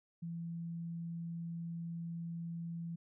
sine tone, 168.1 Hz, E3, 34 cents sharp, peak -39 dBFS, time 0.22-2.96 s, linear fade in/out 10 ms, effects none

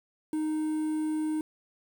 triangle tone with quantisation, 310 Hz, D#4, 6 cents flat, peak -25 dBFS, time 0.33-1.41 s, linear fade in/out 2 ms, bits 8, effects none

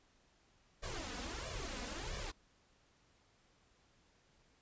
pink noise with flanger, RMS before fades -43 dBFS, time 0.82-2.32 s, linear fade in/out 20 ms, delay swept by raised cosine 1.7 to 4.1 ms, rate 1.5 Hz, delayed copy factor +0.95, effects pink hiss -71 dBFS RMS until 4.61 s + resampled to 16000 Hz

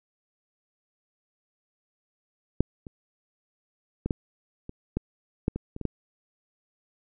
clicks, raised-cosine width 3 ms, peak -7 / -27 / -15 / -12 / -24 / -13 / -10 / -18 / -24 / -21 / -13 dBFS, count 11, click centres 2.606 / 2.868 / 4.06 / 4.108 / 4.694 / 4.97 / 5.481 / 5.56 / 5.764 / 5.813 / 5.853 s, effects none

